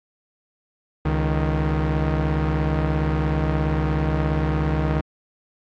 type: tone pair together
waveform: sawtooth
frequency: 69.3 / 155.57 Hz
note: C#2 / D#3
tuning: 0 / 0 cents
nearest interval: octave + major second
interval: 1400 cents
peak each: -18 dBFS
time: 1.05-5.01 s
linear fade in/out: 5 ms
effects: low-pass 2000 Hz 12 dB/octave + AAC 64 kbps